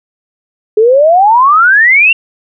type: exponential sweep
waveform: sine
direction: up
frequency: 417.2 to 2794 Hz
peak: -3 dBFS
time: 0.77-2.13 s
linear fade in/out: 5 ms
effects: none